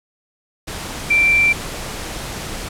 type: tone in noise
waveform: sine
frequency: 2349 Hz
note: D7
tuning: in tune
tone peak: -11 dBFS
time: 1.1-1.53 s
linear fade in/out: 10 ms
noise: pink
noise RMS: -28 dBFS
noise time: 0.67-2.69 s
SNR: +14 dB
effects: low-pass 11000 Hz 12 dB/octave